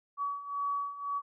sine beating tone pair, 1134 / 1135.9 Hz, C#6 / C#6, +39 / +42 cents, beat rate 1.9 Hz, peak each -37 / -33 dBFS, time 0.17-1.22 s, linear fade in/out 50 ms, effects none

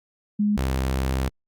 sine / sawtooth tone pair in turn, 207.7 / 65.78 Hz, G#3 / C2, 0 / +10 cents, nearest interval octave + minor sixth, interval 1990 cents, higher first, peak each -18 dBFS, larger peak neither, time 0.39-0.57 / 0.57-1.29 s, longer second, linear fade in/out 10 ms, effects Opus 48 kbps

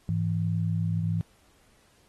sine tone pair together, 103.82 / 164.81 Hz, G#2 / E3, 0 / 0 cents, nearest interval minor sixth, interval 800 cents, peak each -27 dBFS, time 0.09-1.21 s, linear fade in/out 0 ms, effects pink hiss -63 dBFS RMS until 2.08 s + AAC 32 kbps

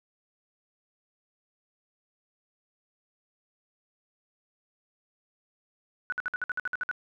sine tone bursts, 1480 Hz, F#6, in tune, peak -27 dBFS, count 11, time 6.1-6.913 s, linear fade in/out 0 ms, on 23 ms, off 56 ms, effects none

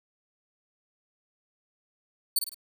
10% pulse tone with echo, 4471 Hz, C#8, 14 cents sharp, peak -14 dBFS, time 2.36-2.39 s, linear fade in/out 5 ms, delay 52 ms, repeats 3, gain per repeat -7 dB, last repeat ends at 2.546 s, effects 9-bit

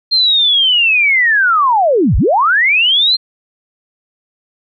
sine linear two-way sweep, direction down then up, 4220 to 31.68 to 4220 Hz, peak -8 dBFS, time 0.11-3.17 s, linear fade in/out 20 ms, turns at 2.17 s, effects none

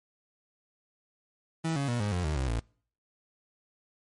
30% pulse tone with pitch steps, 162.5 / 139.84 / 120.34 / 103.56 / 89.12 / 76.69 / 66 / 56.79 Hz, E3 / C#3 / B2 / G#2 / F2 / D#2 / C2 / A#1, -24 / +16 / -44 / -4 / +36 / -24 / +16 / -45 cents, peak -25 dBFS, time 1.64-2.6 s, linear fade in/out 10 ms, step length 120 ms, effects noise-tail reverb RT60 0.5 s tail -26 dB re dry + MP3 48 kbps

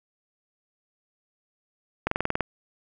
slowing click train, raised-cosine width 0.5 ms, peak -9 dBFS, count 8, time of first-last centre 2.07-2.407 s, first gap 44 ms, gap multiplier 1.03, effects none

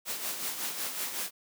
white noise with tremolo, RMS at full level -33 dBFS, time 0.05-1.31 s, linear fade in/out 50 ms, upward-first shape sine, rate 5.4 Hz, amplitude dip 50%, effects high-pass 200 Hz 12 dB/octave

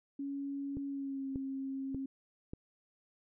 sine tone with pitch glide, 279 to 269.2 Hz, C#4 to C4, +11 to +49 cents, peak -36 dBFS, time 0.19-2.06 s, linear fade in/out 5 ms, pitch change -62 cents, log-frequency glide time 0.88-1.28 s
click train, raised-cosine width 3 ms, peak -28 dBFS, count 4, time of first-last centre 0.77-2.535 s, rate 1.7 Hz
effects none

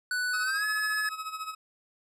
square tone with pitch glide, 1487 to 1708.1 Hz, F#6 to G#6, +8 to +48 cents, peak -28 dBFS, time 0.11-1.09 s, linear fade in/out 2 ms, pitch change +240 cents, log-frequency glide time 0.42-0.65 s
40% pulse tone with tremolo, 1279 Hz, D#6, 47 cents sharp, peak -31 dBFS, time 0.33-1.55 s, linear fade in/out 10 ms, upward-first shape sine, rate 14 Hz, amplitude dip 70%
effects low-pass 12000 Hz 12 dB/octave

